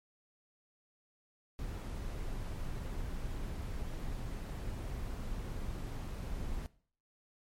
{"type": "noise", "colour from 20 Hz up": "brown", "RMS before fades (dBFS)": -39, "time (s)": [1.59, 6.66], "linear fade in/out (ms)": 0, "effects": ["noise-tail reverb RT60 0.5 s tail -19 dB re dry", "MP3 64 kbps"]}